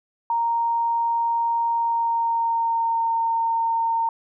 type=tone with pitch glide; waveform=sine; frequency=930 to 915.1 Hz; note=A#5 to A#5; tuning=-4 to -32 cents; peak=-19 dBFS; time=0.3-4.09 s; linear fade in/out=2 ms; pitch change=-28 cents; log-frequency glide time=1.71-3.12 s; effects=none